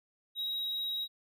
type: tone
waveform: triangle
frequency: 3821 Hz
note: A#7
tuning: 42 cents sharp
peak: -31 dBFS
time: 0.35-1.08 s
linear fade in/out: 50 ms
effects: none